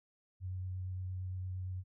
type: tone with vibrato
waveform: sine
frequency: 92.4 Hz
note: F#2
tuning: 2 cents flat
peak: -37 dBFS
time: 0.4-1.84 s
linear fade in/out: 50 ms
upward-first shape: sine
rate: 8.7 Hz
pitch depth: 12 cents each way
effects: none